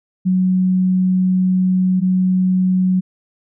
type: tone pair in turn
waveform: sine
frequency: 185 / 185 Hz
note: F#3 / F#3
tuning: 0 / 0 cents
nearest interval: unison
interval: 0 cents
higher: neither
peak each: -12 dBFS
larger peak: neither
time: 0.25-2.01 / 2.01-3.01 s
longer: first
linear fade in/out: 20 ms
effects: none